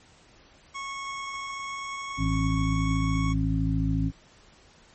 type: tone with pitch glide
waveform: 25% pulse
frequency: 1100 to 1107 Hz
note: C#6 to C#6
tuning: -14 to -3 cents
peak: -29 dBFS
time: 0.74-3.34 s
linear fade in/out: 20 ms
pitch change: +11 cents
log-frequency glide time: 1.32-2.76 s
type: harmonic tone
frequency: 53.9 Hz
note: A1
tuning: 35 cents flat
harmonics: 1 / 2 / 3 / 5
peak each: -28 / -28 / -28 / -28 dBFS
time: 2.17-4.12 s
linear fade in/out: 50 ms
effects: pink hiss -56 dBFS RMS until 4.94 s + MP3 32 kbps